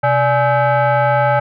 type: tone with frequency modulation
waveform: sine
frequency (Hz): 128.7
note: C3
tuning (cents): -28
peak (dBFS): -10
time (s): 0.03-1.4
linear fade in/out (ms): 10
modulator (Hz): 713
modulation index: 1.7
effects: tanh soft clip ceiling -6 dBFS